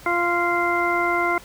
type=harmonic tone; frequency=347.3 Hz; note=F4; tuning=10 cents flat; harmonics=1 / 2 / 3 / 4 / 6; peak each=-25 / -25 / -25 / -25 / -25 dBFS; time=0.06-1.38 s; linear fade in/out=2 ms; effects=pink hiss -45 dBFS RMS until 1.44 s